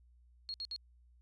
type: tone bursts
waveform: sine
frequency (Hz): 4295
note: C8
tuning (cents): +44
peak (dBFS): -38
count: 3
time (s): 0.49-0.762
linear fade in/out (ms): 0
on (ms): 50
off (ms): 61
effects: added 60 Hz sine -61 dBFS peak until 1.21 s + resampled to 24000 Hz